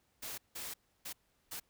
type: noise bursts at uneven times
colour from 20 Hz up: white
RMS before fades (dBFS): -43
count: 4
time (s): 0.22-0.38 / 0.55-0.74 / 1.05-1.13 / 1.51-1.6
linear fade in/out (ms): 10
effects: pink hiss -75 dBFS RMS until 1.69 s